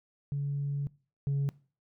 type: tone pair in turn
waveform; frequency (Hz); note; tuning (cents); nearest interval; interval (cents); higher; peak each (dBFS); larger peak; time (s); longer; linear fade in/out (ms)
sine; 141.8 / 139.93; C#3 / C#3; +40 / +17; unison; 23; first; -28 / -24; second; 0.32-0.87 / 1.27-1.49; first; 0
effects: noise-tail reverb RT60 0.4 s tail -23 dB re dry + tanh soft clip ceiling -25 dBFS